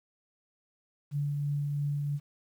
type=tone with tremolo; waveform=sine; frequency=144.4 Hz; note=D3; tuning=29 cents flat; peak=-27 dBFS; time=1.11-2.2 s; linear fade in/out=50 ms; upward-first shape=triangle; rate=3 Hz; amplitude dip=25%; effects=10-bit